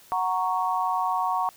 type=chord; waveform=sine; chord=F# major; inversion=none; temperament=equal; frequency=740 / 932.3 / 1108.7 Hz; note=F#5 / A#5 / C#6; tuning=0 / 0 / 0 cents; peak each=-27 dBFS; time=0.12-1.49 s; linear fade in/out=0 ms; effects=white hiss -53 dBFS RMS until 1.56 s